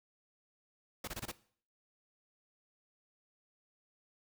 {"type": "noise bursts", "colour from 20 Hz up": "pink", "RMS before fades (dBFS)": -41, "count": 5, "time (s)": [1.04, 1.316], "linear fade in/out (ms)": 5, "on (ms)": 36, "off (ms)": 24, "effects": ["noise-tail reverb RT60 0.5 s tail -18 dB re dry"]}